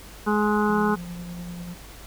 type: harmonic tone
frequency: 210 Hz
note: G#3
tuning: 19 cents sharp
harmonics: 1 / 2 / 4 / 5 / 6 / 7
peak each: -22 / -25 / -28 / -29 / -30 / -30 dBFS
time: 0.26-0.96 s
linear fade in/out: 20 ms
type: tone with tremolo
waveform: triangle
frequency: 174.61 Hz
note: F3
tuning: in tune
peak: -30 dBFS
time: 0.68-1.75 s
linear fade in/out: 20 ms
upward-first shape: sine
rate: 10 Hz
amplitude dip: 30%
effects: added 50 Hz sine -45 dBFS peak until 2.06 s + pink hiss -45 dBFS RMS until 2.06 s